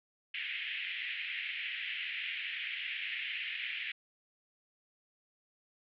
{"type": "band-pass noise", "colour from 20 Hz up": "pink", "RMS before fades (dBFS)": -39, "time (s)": [0.34, 3.92], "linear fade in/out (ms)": 5, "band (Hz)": [1900, 3100], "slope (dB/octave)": 48, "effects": []}